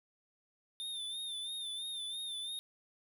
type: tone with vibrato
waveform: square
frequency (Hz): 3600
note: A7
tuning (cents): +39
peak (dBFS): -39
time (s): 0.8-2.59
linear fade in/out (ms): 0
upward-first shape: sine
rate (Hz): 3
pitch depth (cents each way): 60
effects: 11-bit